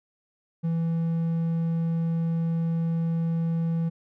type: tone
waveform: triangle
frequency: 165.5 Hz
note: E3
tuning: 7 cents sharp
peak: -21 dBFS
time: 0.63-3.9 s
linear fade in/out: 20 ms
effects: none